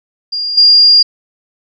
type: tone with level steps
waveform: sine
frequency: 4813 Hz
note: D8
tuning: 42 cents sharp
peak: -15 / -3 dBFS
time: 0.32-1.03 s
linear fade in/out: 10 ms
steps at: 0.57 s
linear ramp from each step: 10 ms
effects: none